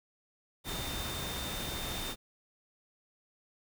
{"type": "tone in noise", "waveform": "sine", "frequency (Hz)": 3624, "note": "A#7", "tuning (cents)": -50, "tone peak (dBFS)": -42, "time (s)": [0.64, 2.16], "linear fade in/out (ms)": 50, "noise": "pink", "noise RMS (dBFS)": -38, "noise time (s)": [0.64, 2.16], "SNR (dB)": -7, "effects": []}